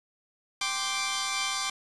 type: chord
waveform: 10% pulse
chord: G suspended fourth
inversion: none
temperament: equal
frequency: 784 / 1046.5 / 1174.7 Hz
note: G5 / C6 / D6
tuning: 0 / 0 / 0 cents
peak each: -26 / -25 / -22 dBFS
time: 0.61-1.7 s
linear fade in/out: 5 ms
effects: resampled to 24000 Hz + 7-bit